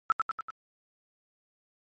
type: tone with echo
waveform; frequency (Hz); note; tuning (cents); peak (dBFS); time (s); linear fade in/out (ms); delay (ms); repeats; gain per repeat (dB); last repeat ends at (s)
sine; 1318.5; E6; 0; -19; 0.1-0.12; 0; 96; 4; -4; 0.504
effects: MP3 32 kbps